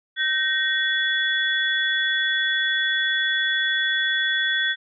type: tone cluster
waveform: sine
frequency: 1547 / 1867 / 3414 Hz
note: G6 / A#6 / G#7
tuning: -23 / +2 / +47 cents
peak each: -24 dBFS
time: 0.16-4.76 s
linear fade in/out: 50 ms
effects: none